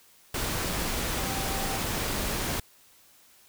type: tone in noise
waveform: sine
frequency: 778 Hz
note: G5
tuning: 13 cents flat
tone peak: -37 dBFS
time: 1.18-1.78 s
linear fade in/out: 5 ms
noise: pink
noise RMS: -30 dBFS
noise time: 0.34-2.6 s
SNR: -10 dB
effects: white hiss -58 dBFS RMS until 3.48 s